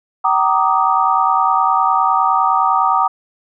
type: chord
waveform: sine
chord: Eb major seventh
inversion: first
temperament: equal with one note detuned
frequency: 765.6 / 932.3 / 1174.7 / 1244.5 Hz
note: G5 / Bb5 / D6 / Eb6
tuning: -41 / 0 / 0 / 0 cents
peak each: -17 dBFS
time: 0.24-3.08 s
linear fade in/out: 10 ms
effects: none